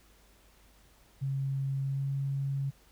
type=tone with pitch glide; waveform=sine; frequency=136.2 to 137.78 Hz; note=C#3 to C#3; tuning=-30 to -10 cents; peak=-29 dBFS; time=1.21-2.71 s; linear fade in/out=20 ms; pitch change=+20 cents; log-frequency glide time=1.84-2.08 s; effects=added 50 Hz sine -62 dBFS peak until 2.91 s + pink hiss -63 dBFS RMS until 2.91 s